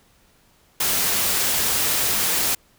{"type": "noise", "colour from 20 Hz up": "white", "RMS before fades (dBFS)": -21, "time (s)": [0.8, 2.55], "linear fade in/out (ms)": 5, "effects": ["pink hiss -58 dBFS RMS until 2.78 s"]}